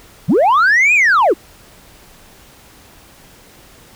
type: linear two-way sweep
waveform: sine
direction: up then down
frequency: 117.3 to 2541 to 274.9 Hz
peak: -6 dBFS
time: 0.28-1.34 s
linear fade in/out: 20 ms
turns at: 0.94 s
effects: tanh soft clip ceiling -7 dBFS + pink hiss -44 dBFS RMS until 3.95 s